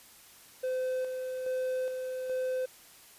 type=tone with tremolo; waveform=triangle; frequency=513 Hz; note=C5; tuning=34 cents flat; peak=-27 dBFS; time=0.63-2.66 s; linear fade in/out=10 ms; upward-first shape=square; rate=1.2 Hz; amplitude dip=40%; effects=white hiss -55 dBFS RMS until 3.18 s + resampled to 32000 Hz